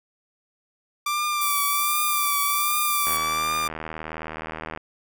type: tone with vibrato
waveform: sawtooth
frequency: 1174.7 Hz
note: D6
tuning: in tune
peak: -19 dBFS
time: 1.06-3.68 s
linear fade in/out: 5 ms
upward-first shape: triangle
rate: 1.3 Hz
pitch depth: 46 cents each way
type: high-pass noise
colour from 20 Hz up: pink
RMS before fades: -27 dBFS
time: 1.41-3.17 s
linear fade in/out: 5 ms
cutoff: 8300 Hz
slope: 48 dB/octave
type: click train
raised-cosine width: 0.5 ms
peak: -17 dBFS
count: 136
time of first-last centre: 3.07-4.775 s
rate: 79.2 Hz
effects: none